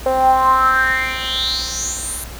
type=tone with band-pass filter sweep; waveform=10% pulse; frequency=261.4 Hz; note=C4; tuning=1 cent flat; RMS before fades=-17 dBFS; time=0.06-2.24 s; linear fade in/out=2 ms; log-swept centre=580 to 11000 Hz; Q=7.5; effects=added 60 Hz sine -32 dBFS peak until 2.39 s + pink hiss -35 dBFS RMS until 2.39 s